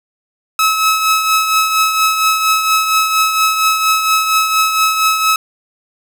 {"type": "tone with tremolo", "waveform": "sawtooth", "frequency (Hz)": 1291, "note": "E6", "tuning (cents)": -37, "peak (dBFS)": -5, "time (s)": [0.59, 5.36], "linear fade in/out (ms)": 2, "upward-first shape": "triangle", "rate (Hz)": 4.3, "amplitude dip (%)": 55, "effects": []}